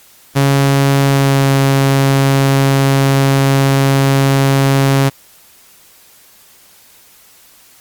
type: tone with pitch glide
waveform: sawtooth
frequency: 138.4 to 136.73 Hz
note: C#3 to C#3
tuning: -2 to -23 cents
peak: -5 dBFS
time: 0.35-5.1 s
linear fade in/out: 20 ms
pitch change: -21 cents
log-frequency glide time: 1-1.5 s
effects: white hiss -45 dBFS RMS until 7.8 s + Opus 48 kbps